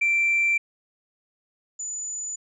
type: tone pair in turn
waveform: sine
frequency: 2349 / 6984 Hz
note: D7 / A8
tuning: 0 / -14 cents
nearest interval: octave + perfect fifth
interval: 1886 cents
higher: second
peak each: -17 / -29 dBFS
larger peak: first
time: 0.01-0.58 / 1.79-2.36 s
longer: neither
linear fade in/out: 10 ms
effects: tanh soft clip ceiling -16 dBFS